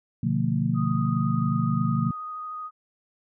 sine chord, B half-diminished seventh, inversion none, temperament equal with one note detuned, 123.47 / 146.83 / 174.61 / 225.7 Hz, B2 / D3 / F3 / A3, 0 / 0 / 0 / +44 cents, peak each -27 dBFS, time 0.23-2.11 s, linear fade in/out 5 ms
sine tone with vibrato, 1244.5 Hz, D#6, in tune, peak -32 dBFS, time 0.74-2.71 s, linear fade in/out 50 ms, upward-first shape square, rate 13 Hz, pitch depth 9 cents each way
effects none

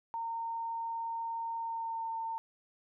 sine tone with pitch glide, 917 to 905.9 Hz, A#5 to A#5, -29 to -50 cents, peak -34 dBFS, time 0.14-2.38 s, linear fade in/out 0 ms, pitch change -21 cents, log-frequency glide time 1.58-2.13 s, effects none

